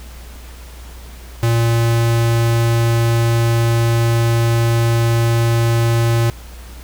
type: tone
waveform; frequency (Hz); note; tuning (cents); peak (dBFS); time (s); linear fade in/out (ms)
square; 116.1; A#2; -7; -13; 1.43-6.3; 0
effects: added 60 Hz sine -33 dBFS peak until 6.83 s + pink hiss -41 dBFS RMS until 6.83 s